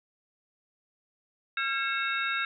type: tone cluster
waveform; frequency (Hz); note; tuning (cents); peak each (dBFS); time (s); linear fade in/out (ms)
sine; 1369 / 1625 / 2192 / 2669 / 3740; F6 / G#6 / C#7 / E7 / A#7; -35 / -38 / -20 / +21 / +5; -32 / -32 / -35 / -35 / -36; 1.57-2.45; 2
effects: none